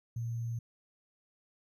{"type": "tone with sample-and-hold", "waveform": "sine", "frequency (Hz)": 116.3, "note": "A#2", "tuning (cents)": -4, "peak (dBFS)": -33, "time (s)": [0.16, 0.59], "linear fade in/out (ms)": 5, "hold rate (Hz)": 6300, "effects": ["resampled to 32000 Hz"]}